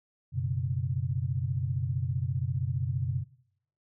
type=chord; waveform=sine; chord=F# suspended fourth; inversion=none; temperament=equal; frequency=92.5 / 123.47 / 138.59 Hz; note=F#2 / B2 / C#3; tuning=0 / 0 / 0 cents; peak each=-33 / -31 / -32 dBFS; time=0.32-3.25 s; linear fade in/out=50 ms; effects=noise-tail reverb RT60 0.7 s tail -20 dB re dry